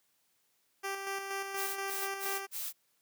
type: tone with tremolo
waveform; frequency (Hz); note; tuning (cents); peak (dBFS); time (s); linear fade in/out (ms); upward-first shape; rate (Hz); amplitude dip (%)
10% pulse; 392; G4; 0; -26; 0.83-2.47; 20; square; 4.2; 40
type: noise bursts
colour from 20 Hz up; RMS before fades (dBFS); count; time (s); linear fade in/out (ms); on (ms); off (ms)
blue; -38; 4; 1.55-2.73; 50; 220; 100
effects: white hiss -74 dBFS RMS until 3.01 s + high-pass 100 Hz 12 dB/octave